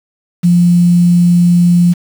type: tone with quantisation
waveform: sine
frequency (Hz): 174.61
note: F3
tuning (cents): 0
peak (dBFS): -5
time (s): 0.43-1.94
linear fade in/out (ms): 20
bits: 5
effects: none